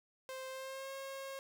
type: tone with pitch glide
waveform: sawtooth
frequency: 523.3 to 541.4 Hz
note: C5 to C#5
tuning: 0 to -41 cents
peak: -39 dBFS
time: 0.29-1.39 s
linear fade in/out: 0 ms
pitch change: +59 cents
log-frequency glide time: 0.49-0.92 s
effects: 11-bit